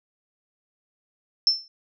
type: tone with exponential decay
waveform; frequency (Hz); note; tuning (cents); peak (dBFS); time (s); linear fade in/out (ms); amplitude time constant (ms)
sine; 5330; E8; +18; -12; 1.47-1.68; 1; 44
effects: none